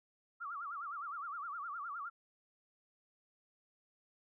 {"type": "tone with vibrato", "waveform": "sine", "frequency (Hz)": 1256, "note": "D#6", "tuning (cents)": 16, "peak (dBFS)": -40, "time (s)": [0.4, 2.1], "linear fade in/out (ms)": 20, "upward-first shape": "sine", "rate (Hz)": 9.7, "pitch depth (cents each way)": 200, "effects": []}